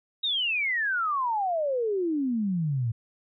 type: exponential sweep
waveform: sine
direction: down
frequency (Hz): 3828 to 109.6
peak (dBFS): -24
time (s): 0.23-2.92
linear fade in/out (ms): 10
effects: none